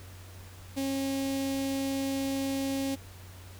sawtooth tone with notch filter, 271.6 Hz, C#4, 35 cents flat, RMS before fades -31 dBFS, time 0.76-2.96 s, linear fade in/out 20 ms, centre 1300 Hz, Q 0.61, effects added 92 Hz sine -46 dBFS peak until 3.59 s + pink hiss -52 dBFS RMS until 3.59 s

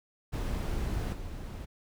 brown noise with level steps, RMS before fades -32 / -40 dBFS, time 0.32-1.66 s, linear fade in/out 20 ms, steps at 1.12 s, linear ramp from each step 20 ms, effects none

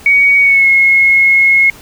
sine tone with pitch glide, 2246 to 2168 Hz, C#7 to C#7, +22 to -39 cents, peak -5 dBFS, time 0.06-1.7 s, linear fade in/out 2 ms, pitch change -61 cents, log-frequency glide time 0.41-0.68 s, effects pink hiss -37 dBFS RMS until 1.81 s

